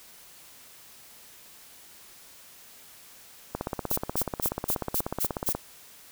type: click train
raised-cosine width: 1 ms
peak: -15 dBFS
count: 34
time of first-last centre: 3.55-5.55 s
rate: 16.5 Hz
type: noise bursts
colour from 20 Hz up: violet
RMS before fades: -27 dBFS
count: 7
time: 3.9-5.53 s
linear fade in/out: 10 ms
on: 70 ms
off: 190 ms
effects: white hiss -51 dBFS RMS until 6.11 s